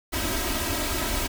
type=noise with comb filter; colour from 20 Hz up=pink; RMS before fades=-27 dBFS; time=0.12-1.28 s; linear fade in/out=20 ms; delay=3.1 ms; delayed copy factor=+0.8; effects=none